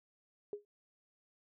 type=tone with exponential decay; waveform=sine; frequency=412.5 Hz; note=G#4; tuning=12 cents flat; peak=-34 dBFS; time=0.53-0.65 s; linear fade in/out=1 ms; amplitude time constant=24 ms; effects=none